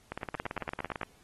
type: two click trains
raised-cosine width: 0.5 ms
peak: -19 / -20 dBFS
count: 7 / 17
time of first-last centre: 0.35-1.032 / 0.12-1.014 s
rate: 8.8 / 17.9 Hz
effects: pink hiss -63 dBFS RMS until 1.23 s + AAC 32 kbps